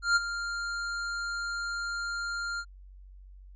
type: tone with ADSR envelope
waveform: square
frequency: 1396.9 Hz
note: F6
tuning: in tune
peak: -20 dBFS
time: 0.02-2.65 s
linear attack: 140 ms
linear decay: 26 ms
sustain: -12 dB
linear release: 59 ms
effects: added 47 Hz sine -47 dBFS peak until 3.55 s + resampled to 16000 Hz